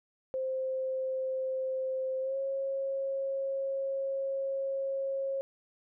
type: tone with pitch glide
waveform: sine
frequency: 523.3 to 542.7 Hz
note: C5 to C#5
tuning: 0 to -37 cents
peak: -30 dBFS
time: 0.34-5.41 s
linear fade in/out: 0 ms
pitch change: +63 cents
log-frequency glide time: 2.21-2.37 s
effects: none